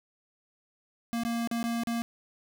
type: tone with dropouts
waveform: square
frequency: 233.1 Hz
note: A#3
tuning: in tune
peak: -29 dBFS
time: 1.13-2.02 s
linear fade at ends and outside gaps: 0 ms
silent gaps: 1.235-1.25 / 1.474-1.513 / 1.629-1.64 / 1.835-1.872 s
effects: none